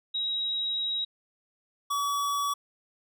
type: tone pair in turn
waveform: sine / square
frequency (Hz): 3828 / 1138.1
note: A#7 / C#6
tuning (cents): +45 / +45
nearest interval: octave + major sixth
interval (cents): 2100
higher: first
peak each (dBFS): -27 / -27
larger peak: neither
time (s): 0.14-1.05 / 1.9-2.54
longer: first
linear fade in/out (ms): 10
effects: none